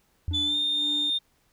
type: tone with exponential decay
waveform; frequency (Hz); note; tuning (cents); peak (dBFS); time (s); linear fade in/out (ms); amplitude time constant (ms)
sine; 85; F2; -46; -22; 0.28-0.64; 0; 78
type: tone with tremolo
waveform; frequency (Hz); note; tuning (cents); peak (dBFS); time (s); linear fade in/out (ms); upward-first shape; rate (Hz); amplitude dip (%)
triangle; 293.7; D4; 0; -30; 0.31-1.1; 0; sine; 2; 75
type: tone with pitch glide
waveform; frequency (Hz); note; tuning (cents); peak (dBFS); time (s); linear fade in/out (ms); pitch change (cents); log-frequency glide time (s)
sine; 3487 to 3635; A7 to A#7; -16 to -44; -22; 0.33-1.19; 20; +72; 0.44-0.56
effects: tanh soft clip ceiling -19 dBFS + pink hiss -67 dBFS RMS until 1.52 s